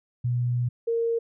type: tone pair in turn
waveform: sine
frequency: 122.1 / 461.9 Hz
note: B2 / A#4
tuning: -19 / -16 cents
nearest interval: octave + major seventh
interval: 2303 cents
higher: second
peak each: -22 dBFS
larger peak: neither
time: 0.24-0.69 / 0.87-1.19 s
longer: first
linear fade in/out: 10 ms
effects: none

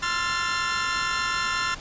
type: chord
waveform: sawtooth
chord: F major seventh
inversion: second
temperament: equal with one note detuned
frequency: 1046.5 / 1348.5 / 1396.9 / 1760 Hz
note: C6 / E6 / F6 / A6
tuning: 0 / +39 / 0 / 0 cents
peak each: -26 dBFS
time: 0.02-1.75 s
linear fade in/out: 10 ms
effects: pink hiss -41 dBFS RMS until 1.8 s + resampled to 16000 Hz

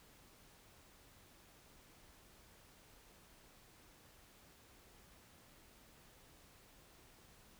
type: silence
effects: pink hiss -64 dBFS RMS until 7.59 s

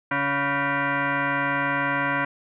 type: tone with frequency modulation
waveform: sine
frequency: 281 Hz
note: C#4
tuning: 24 cents sharp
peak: -21 dBFS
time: 0.11-2.25 s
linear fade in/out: 5 ms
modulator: 422 Hz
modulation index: 4.4
effects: none

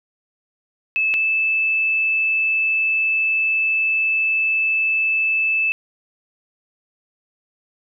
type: tone pair in turn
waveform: sine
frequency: 2609 / 2626 Hz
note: E7 / E7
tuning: -18 / -7 cents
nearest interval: unison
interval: 11 cents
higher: second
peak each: -16 dBFS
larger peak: neither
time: 0.96-1.14 / 1.14-5.72 s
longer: second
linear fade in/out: 0 ms
effects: none

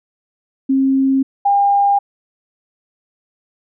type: tone pair in turn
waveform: sine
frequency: 268.2 / 803.7 Hz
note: C4 / G5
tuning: +43 / +43 cents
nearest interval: octave + perfect fifth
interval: 1900 cents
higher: second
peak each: -11 / -10 dBFS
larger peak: second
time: 0.69-1.23 / 1.45-1.99 s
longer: neither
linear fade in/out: 10 ms
effects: none

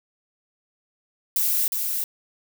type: noise with echo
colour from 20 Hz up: violet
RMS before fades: -22 dBFS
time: 1.36-1.68 s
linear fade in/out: 2 ms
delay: 360 ms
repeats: 1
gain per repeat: -4 dB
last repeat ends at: 2.04 s
effects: none

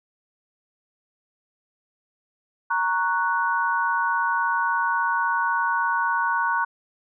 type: chord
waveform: sine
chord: F# major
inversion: first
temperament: equal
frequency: 932.3 / 1108.7 / 1480 Hz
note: A#5 / C#6 / F#6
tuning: 0 / 0 / 0 cents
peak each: -24 / -26 / -24 dBFS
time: 2.7-6.65 s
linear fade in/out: 10 ms
effects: none

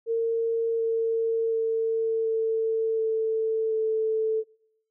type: tone with pitch steps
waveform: sine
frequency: 457 / 453.6 / 450.2 / 446.8 / 443.5 / 440.2 Hz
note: A#4 / A#4 / A4 / A4 / A4 / A4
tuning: -34 / -47 / +40 / +27 / +14 / +1 cents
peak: -22 dBFS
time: 0.06-4.44 s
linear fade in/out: 50 ms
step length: 730 ms
effects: noise-tail reverb RT60 0.7 s tail -23 dB re dry

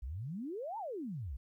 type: exponential two-way sweep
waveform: sine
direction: up then down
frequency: 54.9 to 932.3 to 54.9 Hz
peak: -38 dBFS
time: 0.02-1.37 s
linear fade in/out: 10 ms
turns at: 0.78 s
effects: 13-bit

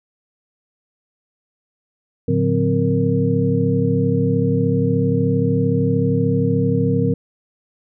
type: tone cluster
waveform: sine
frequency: 109.3 / 142.4 / 179.3 / 259.6 / 465.9 Hz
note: A2 / C#3 / F3 / C4 / A#4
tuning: -11 / +47 / +46 / -13 / -1 cents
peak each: -21 dBFS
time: 2.28-7.14 s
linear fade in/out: 5 ms
effects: none

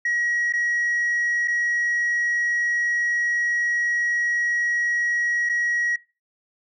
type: tone with dropouts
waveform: sine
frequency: 1906 Hz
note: A#6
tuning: 38 cents sharp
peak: -18 dBFS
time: 0.05-5.96 s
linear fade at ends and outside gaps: 5 ms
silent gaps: 0.525-0.535 / 1.476-1.48 / 5.491-5.495 s
effects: noise-tail reverb RT60 0.3 s tail -23 dB re dry + tanh soft clip ceiling -18 dBFS

